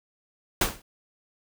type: noise with exponential decay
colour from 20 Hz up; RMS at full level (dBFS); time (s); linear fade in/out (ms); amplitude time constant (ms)
pink; -18; 0.61-0.82; 5; 45
effects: none